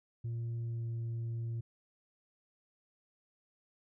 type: tone with pitch glide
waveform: sine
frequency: 116.54 to 115.53 Hz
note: A#2 to A#2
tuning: 0 to -15 cents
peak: -32 dBFS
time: 0.24-1.61 s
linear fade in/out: 10 ms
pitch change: -15 cents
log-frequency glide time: 0.61-0.87 s
effects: tanh soft clip ceiling -34 dBFS